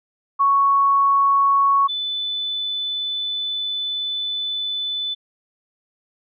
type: tone pair in turn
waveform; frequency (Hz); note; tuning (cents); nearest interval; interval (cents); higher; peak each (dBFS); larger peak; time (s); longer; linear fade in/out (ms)
sine; 1110 / 3501; C#6 / A7; +2 / -9; octave + minor sixth; 1989; second; -13 / -22; first; 0.39-1.88 / 1.88-5.15; second; 20
effects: none